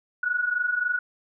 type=tone pair together; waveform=sine; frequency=1445 / 1468.6 Hz; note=F#6 / F#6; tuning=-41 / -13 cents; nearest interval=unison; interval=28 cents; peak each=-28 / -24 dBFS; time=0.23-0.99 s; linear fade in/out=5 ms; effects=none